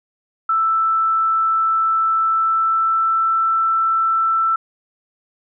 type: tone with pitch glide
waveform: sine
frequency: 1323 to 1330.7 Hz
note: E6 to E6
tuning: +6 to +16 cents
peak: -14 dBFS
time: 0.49-4.56 s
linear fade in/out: 5 ms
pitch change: +10 cents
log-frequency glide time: 2.23-3.34 s
effects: none